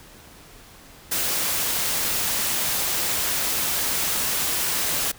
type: noise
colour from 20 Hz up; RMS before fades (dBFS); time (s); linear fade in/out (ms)
white; -24; 1.11-5.12; 10
effects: pink hiss -47 dBFS RMS until 5.18 s